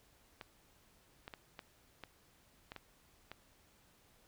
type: clicks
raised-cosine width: 0.3 ms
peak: -30 dBFS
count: 8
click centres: 0.412 / 1.279 / 1.338 / 1.592 / 2.037 / 2.719 / 2.763 / 3.316 s
effects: pink hiss -68 dBFS RMS until 4.27 s